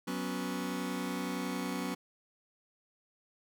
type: chord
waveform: sawtooth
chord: F# suspended fourth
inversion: none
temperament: just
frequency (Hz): 185 / 246.7 / 277.5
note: F#3 / B3 / C#4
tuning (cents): 0 / -2 / +2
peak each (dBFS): -34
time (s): 0.07-1.95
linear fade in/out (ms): 10
effects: none